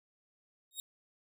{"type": "tone with exponential growth", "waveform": "15% pulse", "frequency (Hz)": 3748, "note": "A#7", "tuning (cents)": 9, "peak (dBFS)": -27, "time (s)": [0.71, 0.8], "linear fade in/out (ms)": 1, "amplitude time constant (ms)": 19, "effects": []}